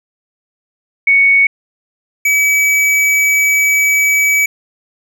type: tone pair in turn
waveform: sine / square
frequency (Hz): 2225 / 2285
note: C#7 / D7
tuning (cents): +6 / -48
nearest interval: unison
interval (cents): 46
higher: second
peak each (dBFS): -6 / -10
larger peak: first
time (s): 1.07-1.47 / 2.25-4.46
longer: second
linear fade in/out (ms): 5
effects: none